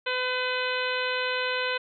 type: harmonic tone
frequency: 505 Hz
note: B4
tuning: 39 cents sharp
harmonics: 1 / 2 / 3 / 4 / 5 / 6 / 7 / 8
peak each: -31 / -34 / -31 / -36 / -33 / -36 / -39 / -38 dBFS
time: 0.06-1.78 s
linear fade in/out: 10 ms
effects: none